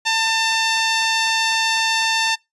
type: tone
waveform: 10% pulse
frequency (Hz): 896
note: A5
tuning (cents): +31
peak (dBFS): -8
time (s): 0.05-2.36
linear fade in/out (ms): 20
effects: noise-tail reverb RT60 0.2 s tail -25 dB re dry + resampled to 24000 Hz